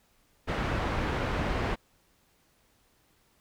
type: low-pass noise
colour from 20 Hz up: pink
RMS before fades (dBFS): -30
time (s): 0.47-1.76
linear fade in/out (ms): 20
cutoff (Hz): 2200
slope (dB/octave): 12
effects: pink hiss -67 dBFS RMS until 3.4 s